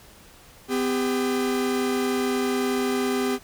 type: tone pair together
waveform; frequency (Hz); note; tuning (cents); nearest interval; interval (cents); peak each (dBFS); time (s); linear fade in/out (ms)
45% pulse; 253.7 / 399.5; B3 / G4; +47 / +33; minor sixth; 786; -25; 0.68-3.39; 50
effects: pink hiss -50 dBFS RMS until 3.43 s